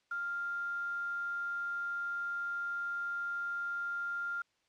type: tone with quantisation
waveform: sine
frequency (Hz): 1396.9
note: F6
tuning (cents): 0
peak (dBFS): -34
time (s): 0.11-4.42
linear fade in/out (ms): 5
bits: 9
effects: white hiss -75 dBFS RMS until 4.68 s + low-pass 5000 Hz 12 dB/octave